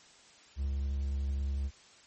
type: tone with vibrato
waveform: triangle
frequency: 69 Hz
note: C#2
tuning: 7 cents flat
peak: -28 dBFS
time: 0.56-1.71 s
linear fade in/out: 50 ms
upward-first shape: triangle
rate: 11 Hz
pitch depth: 11 cents each way
effects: white hiss -58 dBFS RMS until 2.06 s + MP3 32 kbps